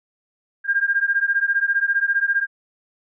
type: beating tone pair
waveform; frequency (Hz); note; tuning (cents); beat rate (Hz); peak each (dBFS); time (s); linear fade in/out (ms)
sine; 1600 / 1615; G6 / G#6; +35 / -49; 15; -20; 0.64-2.47; 50
effects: none